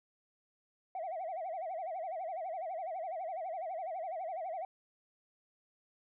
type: tone with vibrato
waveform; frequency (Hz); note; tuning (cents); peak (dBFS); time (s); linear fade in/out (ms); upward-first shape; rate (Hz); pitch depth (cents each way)
sine; 698.5; F5; 0; -35; 0.95-4.65; 2; sine; 12; 180
effects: tanh soft clip ceiling -34 dBFS